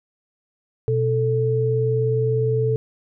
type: tone pair together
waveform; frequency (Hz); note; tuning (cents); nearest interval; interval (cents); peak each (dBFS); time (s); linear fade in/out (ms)
sine; 123.47 / 440.3; B2 / A4; 0 / +1; octave + minor seventh; 2201; -20; 0.88-2.76; 0
effects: none